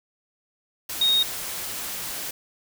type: tone in noise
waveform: sine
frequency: 3729 Hz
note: A#7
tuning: in tune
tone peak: -17 dBFS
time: 1.01-1.23 s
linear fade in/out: 5 ms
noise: white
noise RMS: -32 dBFS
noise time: 0.89-2.31 s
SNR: +12 dB
effects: none